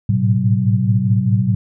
sine tone cluster, 107.8 / 112.6 / 126.2 / 188.4 Hz, A2 / A2 / B2 / F#3, -35 / +40 / +38 / +32 cents, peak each -18 dBFS, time 0.09-1.55 s, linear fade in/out 5 ms, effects none

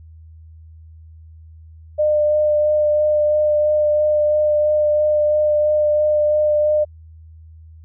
sine tone with vibrato, 602 Hz, D5, 43 cents sharp, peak -13 dBFS, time 1.98-6.85 s, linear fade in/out 20 ms, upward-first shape sine, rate 3 Hz, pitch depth 12 cents each way, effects added 80 Hz sine -39 dBFS peak until 7.84 s

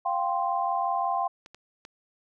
sine chord, F suspended second, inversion none, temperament equal, 698.5 / 784 / 1046.5 Hz, F5 / G5 / C6, 0 / 0 / 0 cents, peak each -29 / -28 / -29 dBFS, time 0.05-1.28 s, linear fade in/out 10 ms
clicks, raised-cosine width 0.2 ms, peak -29 / -28 / -26 dBFS, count 3, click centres 1.461 / 1.546 / 1.851 s
effects none

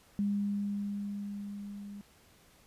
sine tone with level ramp, 202.7 Hz, G#3, 42 cents flat, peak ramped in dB -27 to -42 dBFS, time 0.19-2.01 s, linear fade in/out 0 ms, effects pink hiss -62 dBFS RMS until 2.66 s + resampled to 32000 Hz

